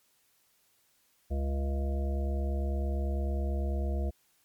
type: harmonic tone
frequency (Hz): 69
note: C#2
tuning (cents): -7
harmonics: 1 / 3 / 5 / 7 / 9 / 10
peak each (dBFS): -28 / -40 / -42 / -44 / -43 / -46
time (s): 1.3-4.11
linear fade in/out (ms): 20
effects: white hiss -69 dBFS RMS until 4.44 s + MP3 96 kbps